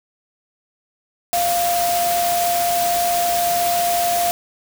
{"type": "tone in noise", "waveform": "sine", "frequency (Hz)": 697, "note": "F5", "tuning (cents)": -4, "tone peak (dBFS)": -17, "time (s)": [1.33, 4.31], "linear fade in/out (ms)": 0, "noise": "white", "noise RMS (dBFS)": -24, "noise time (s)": [1.33, 4.31], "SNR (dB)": 4, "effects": []}